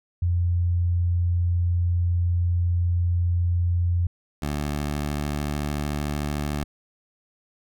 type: tone pair in turn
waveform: sine / 15% pulse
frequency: 87.3 / 73.41 Hz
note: F2 / D2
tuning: 0 / 0 cents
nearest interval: minor third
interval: 300 cents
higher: first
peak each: -19 dBFS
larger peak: neither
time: 0.22-4.07 / 4.42-6.64 s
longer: first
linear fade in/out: 5 ms
effects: none